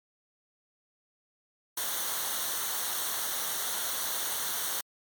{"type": "noise with comb filter", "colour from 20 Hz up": "white", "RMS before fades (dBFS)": -32, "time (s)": [1.77, 4.81], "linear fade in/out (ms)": 5, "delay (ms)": 0.4, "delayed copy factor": -0.7, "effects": ["MP3 96 kbps"]}